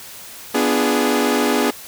sawtooth chord, B diminished seventh, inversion none, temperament equal with one note detuned, 246.9 / 293.7 / 344.4 / 415.3 Hz, B3 / D4 / F4 / Ab4, 0 / 0 / -24 / 0 cents, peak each -16 / -17 / -22 / -16 dBFS, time 0.54-1.71 s, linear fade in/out 10 ms, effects white hiss -37 dBFS RMS until 1.87 s

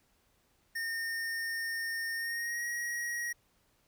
square tone with pitch glide, 1827 to 1895.8 Hz, A#6 to A#6, -35 to +29 cents, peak -34 dBFS, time 0.75-3.33 s, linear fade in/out 10 ms, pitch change +64 cents, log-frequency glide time 2.14-2.64 s, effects pink hiss -71 dBFS RMS until 3.87 s

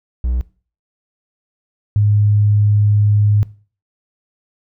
triangle / sine tone pair in turn, 61.4 / 104.04 Hz, B1 / G#2, -9 / +4 cents, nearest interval major sixth, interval 913 cents, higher second, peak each -13 / -10 dBFS, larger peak second, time 0.24-0.41 / 1.96-3.43 s, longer second, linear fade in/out 0 ms, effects noise-tail reverb RT60 0.4 s tail -20 dB re dry

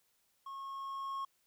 triangle tone with level ramp, 1089 Hz, C#6, 31 cents flat, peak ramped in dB -41 to -34 dBFS, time 0.46-1.25 s, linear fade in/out 5 ms, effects white hiss -75 dBFS RMS until 1.46 s

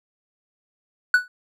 triangle tone with exponential decay, 1480 Hz, F#6, in tune, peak -7 dBFS, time 1.14-1.28 s, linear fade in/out 2 ms, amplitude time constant 29 ms, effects none

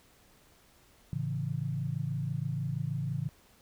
sine chord, A major, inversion none, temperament equal, 110 / 138.59 / 164.81 Hz, A2 / C#3 / E3, 0 / 0 / 0 cents, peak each -37 / -33 / -36 dBFS, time 1.13-3.29 s, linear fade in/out 0 ms, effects pink hiss -62 dBFS RMS until 3.61 s

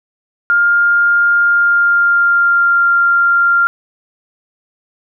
sine tone with pitch glide, 1406 to 1390.7 Hz, F6 to F6, +11 to -8 cents, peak -8 dBFS, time 0.5-3.67 s, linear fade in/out 0 ms, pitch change -19 cents, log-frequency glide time 1.42-2.83 s, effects none

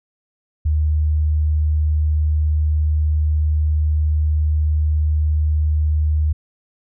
sine tone, 76.4 Hz, D#2, 31 cents flat, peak -14 dBFS, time 0.65-6.33 s, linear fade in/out 10 ms, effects none

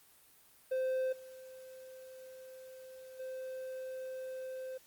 triangle tone with level steps, 519 Hz, C5, 14 cents flat, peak -29 / -47 / -38 dBFS, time 0.71-4.78 s, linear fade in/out 10 ms, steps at 1.12 / 3.19 s, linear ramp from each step 10 ms, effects white hiss -63 dBFS RMS until 4.86 s + Opus 32 kbps

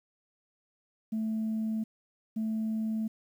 sine tone pair in turn, 220 / 220 Hz, A3 / A3, 0 / 0 cents, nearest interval unison, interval 0 cents, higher neither, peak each -27 dBFS, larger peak neither, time 1.12-1.84 / 2.36-3.08 s, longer neither, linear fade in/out 10 ms, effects tanh soft clip ceiling -26 dBFS + 10-bit

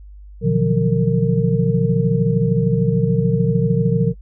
sine tone cluster, 123 / 150 / 169.4 / 182.7 / 458.4 Hz, B2 / D3 / E3 / F#3 / A#4, -7 / +37 / +48 / -22 / -29 cents, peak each -20 dBFS, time 0.41-4.14 s, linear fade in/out 50 ms, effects noise-tail reverb RT60 0.1 s tail -19 dB re dry + added 50 Hz sine -36 dBFS peak until 4.21 s

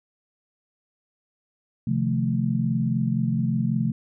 sine chord, F dominant seventh, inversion second, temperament equal, 130.81 / 155.56 / 174.61 / 220 Hz, C3 / Eb3 / F3 / A3, 0 / 0 / 0 / 0 cents, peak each -25 / -30 / -27 / -25 dBFS, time 1.87-3.92 s, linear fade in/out 5 ms, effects none

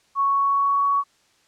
sine tone with pitch glide, 1109 to 1121.9 Hz, C#6 to C#6, 0 to +20 cents, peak -17 dBFS, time 0.15-1.04 s, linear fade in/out 50 ms, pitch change +20 cents, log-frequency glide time 0.26-0.86 s, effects white hiss -61 dBFS RMS until 1.47 s + low-pass 7000 Hz 12 dB/octave

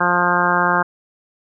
harmonic tone, 176.6 Hz, F3, 20 cents sharp, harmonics 1 / 2 / 3 / 4 / 5 / 6 / 7 / 8 / 9, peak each -25 / -26 / -26 / -24 / -21 / -21 / -22 / -22 / -21 dBFS, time 0-0.83 s, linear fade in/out 10 ms, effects none

